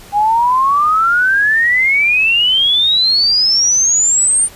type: exponential sweep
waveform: sine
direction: up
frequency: 806 to 9100 Hz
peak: -9 dBFS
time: 0.12-4.49 s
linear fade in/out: 50 ms
effects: pink hiss -38 dBFS RMS until 4.55 s + resampled to 32000 Hz